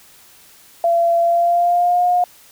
sine tone with pitch glide, 680 to 714.6 Hz, F5 to F5, -46 to +40 cents, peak -12 dBFS, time 0.84-2.24 s, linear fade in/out 2 ms, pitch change +86 cents, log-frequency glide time 1.21-2.05 s, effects white hiss -47 dBFS RMS until 2.51 s

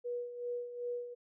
sine tone with tremolo, 484.7 Hz, B4, 32 cents flat, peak -34 dBFS, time 0.04-1.15 s, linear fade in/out 20 ms, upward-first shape sine, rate 2.6 Hz, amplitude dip 65%, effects none

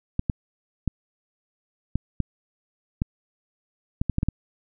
clicks, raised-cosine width 5 ms, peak -10 dBFS, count 11, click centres 0.194 / 0.298 / 0.877 / 1.956 / 2.203 / 3.019 / 4.015 / 4.097 / 4.184 / 4.231 / 4.286 s, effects none

